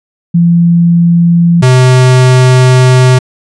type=tone pair in turn; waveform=sine / square; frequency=170.7 / 127.88 Hz; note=F3 / C3; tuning=-39 / -39 cents; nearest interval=perfect fourth; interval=500 cents; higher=first; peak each=-3 dBFS; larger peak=neither; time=0.34-1.62 / 1.62-3.19 s; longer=second; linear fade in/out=10 ms; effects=resampled to 22050 Hz